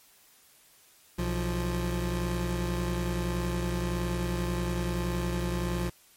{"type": "tone pair together", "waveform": "25% pulse", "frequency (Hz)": [61.73, 174.61], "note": ["B1", "F3"], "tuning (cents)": [0, 0], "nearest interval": "octave + tritone", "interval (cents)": 1800, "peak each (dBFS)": -27, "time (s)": [1.18, 5.9], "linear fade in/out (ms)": 10, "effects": ["white hiss -59 dBFS RMS until 6.16 s", "MP3 64 kbps"]}